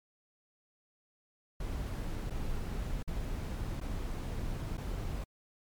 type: noise with dropouts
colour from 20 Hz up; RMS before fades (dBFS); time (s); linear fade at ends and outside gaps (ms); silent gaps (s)
brown; -36; 1.6-5.24; 5; 2.3-2.305 / 3.027-3.076 / 3.802-3.811 / 4.771-4.778
effects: MP3 96 kbps